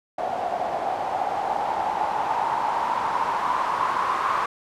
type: noise with low-pass filter sweep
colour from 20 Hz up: blue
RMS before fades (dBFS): -25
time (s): 0.18-4.46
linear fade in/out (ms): 5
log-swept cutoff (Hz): 700 to 1100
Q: 6.6
effects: none